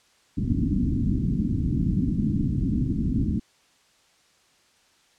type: low-pass noise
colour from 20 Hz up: white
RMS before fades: -24 dBFS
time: 0.37-3.4 s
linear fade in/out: 10 ms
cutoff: 280 Hz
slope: 48 dB/octave
effects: white hiss -61 dBFS RMS until 5.18 s + low-pass 7000 Hz 12 dB/octave